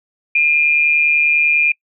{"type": "tone pair together", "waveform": "sine", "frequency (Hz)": [2411, 2561], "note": ["D7", "D#7"], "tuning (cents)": [45, 49], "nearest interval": "minor second", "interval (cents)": 104, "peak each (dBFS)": [-11, -20], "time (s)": [0.35, 1.72], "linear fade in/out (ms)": 5, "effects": ["noise-tail reverb RT60 0.1 s tail -26 dB re dry"]}